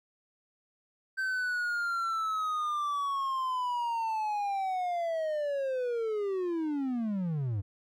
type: linear sweep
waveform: triangle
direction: down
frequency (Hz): 1553 to 92.5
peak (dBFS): -27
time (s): 1.17-7.62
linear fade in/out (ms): 20
effects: none